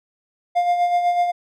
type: tone with tremolo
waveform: triangle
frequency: 704 Hz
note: F5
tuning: 14 cents sharp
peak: -12 dBFS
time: 0.55-1.32 s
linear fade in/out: 20 ms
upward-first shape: sine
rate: 8 Hz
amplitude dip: 50%
effects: none